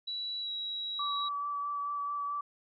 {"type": "tone with pitch glide", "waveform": "sine", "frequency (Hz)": [3928, 3872], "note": ["B7", "B7"], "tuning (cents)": [-10, -35], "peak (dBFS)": -34, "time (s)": [0.07, 1.29], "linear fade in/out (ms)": 10, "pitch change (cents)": -25, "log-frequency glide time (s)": [0.4, 0.5]}
{"type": "tone with vibrato", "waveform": "sine", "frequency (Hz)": 1153, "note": "D6", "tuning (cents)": -32, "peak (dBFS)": -32, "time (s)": [0.99, 2.41], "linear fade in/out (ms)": 5, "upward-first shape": "sine", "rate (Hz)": 4.6, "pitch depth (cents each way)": 13}
{"effects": []}